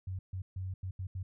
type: tone bursts at uneven times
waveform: sine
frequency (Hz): 93.6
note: F#2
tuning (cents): +20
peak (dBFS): -35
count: 6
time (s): 0.07-0.19 / 0.33-0.42 / 0.56-0.74 / 0.83-0.91 / 0.99-1.07 / 1.15-1.23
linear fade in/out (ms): 5
effects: none